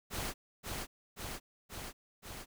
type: noise with echo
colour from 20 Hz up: pink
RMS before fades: -38 dBFS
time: 0.1-0.34 s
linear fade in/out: 50 ms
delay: 530 ms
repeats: 4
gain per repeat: -2 dB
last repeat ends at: 2.46 s
effects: none